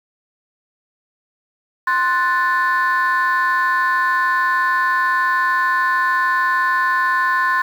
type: chord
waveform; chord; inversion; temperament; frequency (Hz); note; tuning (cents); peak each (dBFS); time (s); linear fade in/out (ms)
sine; F# diminished; second; equal; 1046.5 / 1480 / 1760; C6 / F#6 / A6; 0 / 0 / 0; -16 / -20 / -18; 1.87-7.62; 5
effects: tanh soft clip ceiling -9 dBFS + 7-bit